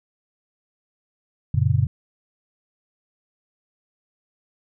sine chord, F# major, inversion none, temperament equal with one note detuned, 92.5 / 116.54 / 140.2 Hz, F#2 / A#2 / C#3, 0 / 0 / +20 cents, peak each -21 / -20 / -21 dBFS, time 1.54-1.87 s, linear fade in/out 5 ms, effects none

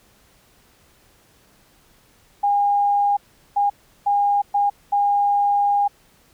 sine tone bursts at uneven times, 812 Hz, G#5, 39 cents flat, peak -15 dBFS, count 5, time 2.43-3.17 / 3.56-3.7 / 4.06-4.42 / 4.54-4.7 / 4.92-5.88 s, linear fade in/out 10 ms, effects pink hiss -56 dBFS RMS until 6.33 s

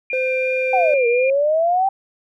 sine tone with vibrato, 2400 Hz, D7, 37 cents sharp, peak -22 dBFS, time 0.1-1.3 s, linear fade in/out 2 ms, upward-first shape sine, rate 2.9 Hz, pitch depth 9 cents each way
triangle tone, 515 Hz, C5, 28 cents flat, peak -17 dBFS, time 0.13-0.94 s, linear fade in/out 2 ms
sine exponential two-way sweep, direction down then up, 790 to 464.2 to 790 Hz, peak -14 dBFS, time 0.73-1.89 s, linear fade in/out 5 ms, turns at 1.07 s
effects none

